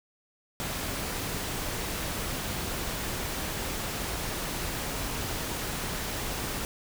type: noise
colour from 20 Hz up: pink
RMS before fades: -33 dBFS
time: 0.6-6.65 s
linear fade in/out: 0 ms
effects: none